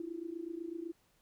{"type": "tone with amplitude modulation", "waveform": "sine", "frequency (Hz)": 335.2, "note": "E4", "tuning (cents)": 29, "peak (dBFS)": -35, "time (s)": [0, 0.92], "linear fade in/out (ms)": 2, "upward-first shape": "sine", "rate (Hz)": 28, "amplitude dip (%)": 85, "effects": ["pink hiss -72 dBFS RMS until 1.21 s"]}